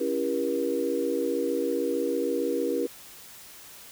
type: chord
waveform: sine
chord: C# diminished seventh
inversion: none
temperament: just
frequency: 277.2 / 332.6 / 399.1 / 479 Hz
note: C#4 / E4 / G4 / Bb4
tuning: 0 / +16 / +31 / +47 cents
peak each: -31 / -31 / -31 / -28 dBFS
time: 0-2.87 s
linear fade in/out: 10 ms
effects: white hiss -47 dBFS RMS until 3.91 s